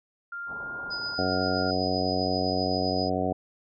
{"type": "tone with pitch glide", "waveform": "sine", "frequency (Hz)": [1396.9, 1408.2], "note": ["F6", "F6"], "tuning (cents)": [0, 14], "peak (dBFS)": -33, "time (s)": [0.32, 1.71], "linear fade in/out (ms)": 5, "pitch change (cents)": 14, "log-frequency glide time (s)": [0.54, 0.68]}
{"type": "low-pass noise", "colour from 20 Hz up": "white", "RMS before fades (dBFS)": -45, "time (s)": [0.46, 1.19], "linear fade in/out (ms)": 50, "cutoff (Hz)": 1100, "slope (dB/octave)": 96}
{"type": "tone with tremolo", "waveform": "sine", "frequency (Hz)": 4978, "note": "D#8", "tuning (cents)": 0, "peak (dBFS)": -30, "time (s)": [0.9, 3.1], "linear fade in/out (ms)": 20, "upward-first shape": "triangle", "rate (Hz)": 7.7, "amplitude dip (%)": 50}
{"type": "harmonic tone", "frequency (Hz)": 92.5, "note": "F#2", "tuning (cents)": 0, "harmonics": [1, 2, 3, 4, 5, 6, 7, 8], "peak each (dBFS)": [-35, -33, -31, -35, -33, -34, -32, -31], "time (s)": [1.18, 3.33], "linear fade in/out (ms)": 5}
{"effects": []}